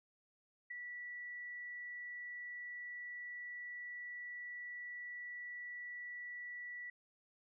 sine tone with ADSR envelope, 1950 Hz, B6, 23 cents flat, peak -40 dBFS, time 0.7-6.9 s, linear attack 11 ms, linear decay 8 ms, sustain -4 dB, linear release 4 ms, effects none

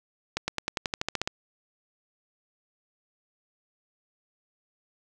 accelerating click train, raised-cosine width 0.2 ms, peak -10 dBFS, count 12, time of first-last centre 0.37-1.275 s, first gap 110 ms, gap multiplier 0.94, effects none

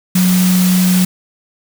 sine tone in noise, 182.7 Hz, F#3, 22 cents flat, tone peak -9 dBFS, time 0.15-1.05 s, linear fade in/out 5 ms, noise white, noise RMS -20 dBFS, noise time 0.15-1.05 s, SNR +8 dB, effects none

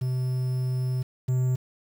triangle tone pair in turn, 127.8 / 127.8 Hz, C3 / C3, -40 / -40 cents, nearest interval unison, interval 0 cents, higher neither, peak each -22 / -19 dBFS, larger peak second, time 0.01-1.03 / 1.28-1.56 s, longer first, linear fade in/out 10 ms, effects 8-bit

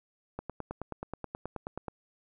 click train, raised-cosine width 1 ms, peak -22 dBFS, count 15, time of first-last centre 0.39-1.883 s, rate 9.38 Hz, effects none

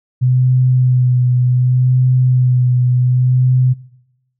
sine tone with vibrato, 126.2 Hz, B2, 38 cents sharp, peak -9 dBFS, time 0.21-3.74 s, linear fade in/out 20 ms, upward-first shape sine, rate 0.67 Hz, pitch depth 21 cents each way, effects noise-tail reverb RT60 0.9 s tail -21 dB re dry

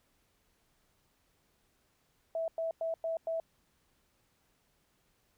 sine tone bursts, 655 Hz, E5, 11 cents flat, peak -31 dBFS, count 5, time 2.35-3.4 s, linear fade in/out 2 ms, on 130 ms, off 100 ms, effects pink hiss -73 dBFS RMS until 5.37 s

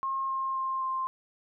sine tone with pitch steps, 1073 / 1065.6 / 1058.2 / 1050.9 Hz, C6 / C6 / C6 / C6, +43 / +31 / +19 / +7 cents, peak -28 dBFS, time 0.03-1.07 s, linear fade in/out 0 ms, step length 260 ms, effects none

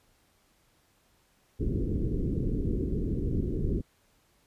pink low-pass noise, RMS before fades -29 dBFS, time 1.59-3.82 s, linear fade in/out 20 ms, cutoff 420 Hz, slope 48 dB/octave, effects pink hiss -67 dBFS RMS until 4.46 s + resampled to 32000 Hz

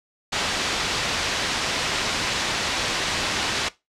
white low-pass noise, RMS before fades -25 dBFS, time 0.32-3.69 s, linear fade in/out 10 ms, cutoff 4700 Hz, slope 12 dB/octave, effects noise-tail reverb RT60 0.2 s tail -18 dB re dry + low-pass 8000 Hz 12 dB/octave

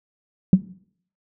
sine tone with exponential decay, 185 Hz, F#3, in tune, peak -4 dBFS, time 0.53-0.63 s, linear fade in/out 2 ms, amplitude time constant 21 ms, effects noise-tail reverb RT60 0.6 s tail -19 dB re dry + tanh soft clip ceiling -2 dBFS

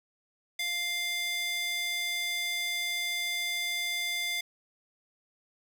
square tone with high-pass filter, 698.5 Hz, F5, in tune, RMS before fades -32 dBFS, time 0.59-4.41 s, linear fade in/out 5 ms, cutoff 2600 Hz, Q 3.1, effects none

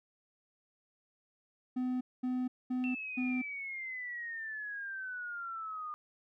triangle tone bursts, 252.7 Hz, B3, 40 cents sharp, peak -29 dBFS, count 4, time 1.76-3.42 s, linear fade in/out 10 ms, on 250 ms, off 220 ms
sine exponential sweep, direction down, 2700 to 1212 Hz, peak -38 dBFS, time 2.84-5.94 s, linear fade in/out 0 ms
effects none

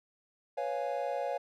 triangle chord, C# dominant seventh, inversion third, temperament equal, 493.9 / 554.4 / 698.5 / 830.6 Hz, B4 / C#5 / E#5 / G#5, 0 / 0 / 0 / 0 cents, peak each -37 / -33 / -35 / -37 dBFS, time 0.57-1.38 s, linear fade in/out 10 ms, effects none

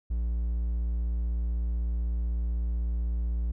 triangle tone, 58 Hz, A#1, 8 cents flat, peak -24 dBFS, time 0.1-3.52 s, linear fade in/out 10 ms, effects none

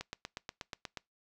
click train, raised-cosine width 0.2 ms, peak -22 dBFS, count 9, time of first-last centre 0.01-0.973 s, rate 8.31 Hz, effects noise-tail reverb RT60 0.2 s tail -24 dB re dry

